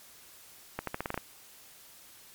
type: accelerating click train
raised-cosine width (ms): 0.5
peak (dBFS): -17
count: 8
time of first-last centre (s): 0.79-1.177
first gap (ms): 83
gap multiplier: 0.86
effects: white hiss -54 dBFS RMS until 2.34 s + MP3 96 kbps